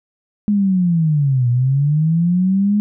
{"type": "linear two-way sweep", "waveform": "sine", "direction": "down then up", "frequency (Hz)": [210.1, 119.4, 210.1], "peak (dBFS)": -12, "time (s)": [0.48, 2.8], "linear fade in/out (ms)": 0, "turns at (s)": 1.49, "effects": []}